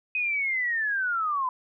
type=linear sweep; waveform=sine; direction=down; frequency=2525 to 993 Hz; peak=-24 dBFS; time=0.15-1.49 s; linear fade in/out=2 ms; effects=none